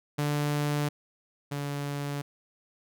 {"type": "tone pair in turn", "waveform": "sawtooth", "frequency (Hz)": [146.83, 143.15], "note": ["D3", "D3"], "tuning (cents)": [0, -44], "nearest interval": "unison", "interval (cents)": 44, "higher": "first", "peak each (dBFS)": [-22, -27], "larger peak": "first", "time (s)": [[0.18, 0.89], [1.51, 2.22]], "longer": "neither", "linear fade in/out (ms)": 10, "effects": []}